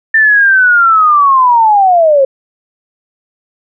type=linear sweep; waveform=sine; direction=down; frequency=1794 to 523.3 Hz; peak=-4 dBFS; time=0.14-2.25 s; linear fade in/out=5 ms; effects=none